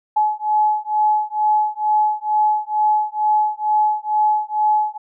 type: beating tone pair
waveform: sine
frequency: 850 / 852.2 Hz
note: G#5 / G#5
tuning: +40 / +44 cents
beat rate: 2.2 Hz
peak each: -18 dBFS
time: 0.16-4.98 s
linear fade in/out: 10 ms
effects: none